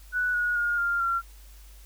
sine tone with pitch steps, 1480 / 1452.1 / 1424.6 / 1397.7 / 1371.4 Hz, F#6 / F#6 / F6 / F6 / F6, 0 / -33 / +34 / +1 / -32 cents, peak -23 dBFS, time 0.12-1.22 s, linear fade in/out 50 ms, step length 220 ms, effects added 50 Hz sine -46 dBFS peak until 1.85 s + white hiss -56 dBFS RMS until 1.85 s

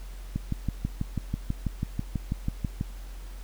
click train, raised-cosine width 5 ms, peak -15 dBFS, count 16, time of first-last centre 0.36-2.811 s, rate 6.12 Hz, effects added 44 Hz sine -37 dBFS peak until 3.43 s + pink hiss -52 dBFS RMS until 3.43 s

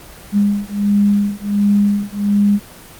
sine beating tone pair, 203 / 204.4 Hz, G#3 / G#3, -39 / -27 cents, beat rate 1.4 Hz, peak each -15 dBFS, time 0.32-2.6 s, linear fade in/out 50 ms, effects pink hiss -38 dBFS RMS until 2.99 s + Opus 24 kbps

